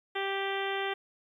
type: harmonic tone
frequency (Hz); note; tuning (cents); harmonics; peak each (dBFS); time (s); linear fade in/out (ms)
392; G4; 0; 1 / 2 / 3 / 4 / 5 / 6 / 7 / 8 / 9; -34 / -36 / -41 / -39 / -38 / -43 / -44 / -41 / -46; 0.15-0.94; 10
effects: 11-bit